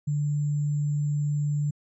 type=tone with sample-and-hold; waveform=sine; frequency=146.83 Hz; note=D3; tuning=in tune; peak=-23 dBFS; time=0.07-1.71 s; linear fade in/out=10 ms; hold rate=7350 Hz; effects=resampled to 22050 Hz